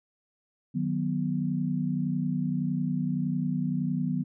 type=chord; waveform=sine; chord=B major; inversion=first; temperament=just; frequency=154.34 / 185.21 / 246.9 Hz; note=D#3 / F#3 / B3; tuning=-14 / +2 / 0 cents; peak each=-30 dBFS; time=0.74-4.24 s; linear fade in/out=20 ms; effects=none